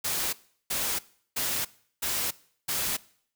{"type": "noise bursts", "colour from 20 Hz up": "white", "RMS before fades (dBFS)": -29, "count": 5, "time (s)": [0.04, 2.97], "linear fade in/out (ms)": 10, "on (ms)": 290, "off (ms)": 370, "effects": ["noise-tail reverb RT60 0.6 s tail -21 dB re dry"]}